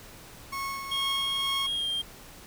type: tone with tremolo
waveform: 30% pulse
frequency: 1096 Hz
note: C#6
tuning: 20 cents flat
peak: -28 dBFS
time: 0.52-1.67 s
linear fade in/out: 10 ms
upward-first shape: sine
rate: 2.2 Hz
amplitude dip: 45%
type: tone with pitch glide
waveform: triangle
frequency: 3264 to 3197 Hz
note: G#7 to G7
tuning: -31 to +33 cents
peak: -26 dBFS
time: 0.91-2.02 s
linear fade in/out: 10 ms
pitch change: -36 cents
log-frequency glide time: 1.74-1.88 s
effects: pink hiss -48 dBFS RMS until 2.46 s